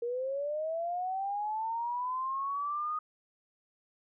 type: linear sweep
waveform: sine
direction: up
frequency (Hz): 466.2 to 1244.5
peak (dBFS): -31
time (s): 0.02-2.99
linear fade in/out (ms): 5
effects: none